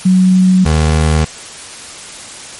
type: tone pair in turn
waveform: sine / 25% pulse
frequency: 185.3 / 77.91 Hz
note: F#3 / D#2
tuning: +3 / +3 cents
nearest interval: octave + minor third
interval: 1500 cents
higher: first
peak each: -5 dBFS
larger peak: neither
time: 0.05-0.65 / 0.65-1.25 s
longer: neither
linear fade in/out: 10 ms
effects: white hiss -30 dBFS RMS until 2.59 s + MP3 48 kbps